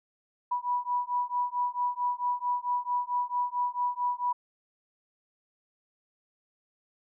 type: beating tone pair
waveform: sine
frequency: 978 / 982.5 Hz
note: B5 / B5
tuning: -17 / -9 cents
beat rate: 4.5 Hz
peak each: -30 dBFS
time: 0.51-4.33 s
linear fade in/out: 10 ms
effects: none